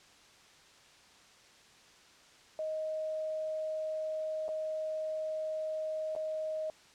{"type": "tone with dropouts", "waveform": "sine", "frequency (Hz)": 626, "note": "D#5", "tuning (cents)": 10, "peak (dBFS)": -33, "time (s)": [2.59, 6.7], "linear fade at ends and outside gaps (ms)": 1, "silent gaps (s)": [[4.482, 4.489], [6.152, 6.162]], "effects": ["white hiss -59 dBFS RMS until 6.94 s", "low-pass 6000 Hz 12 dB/octave"]}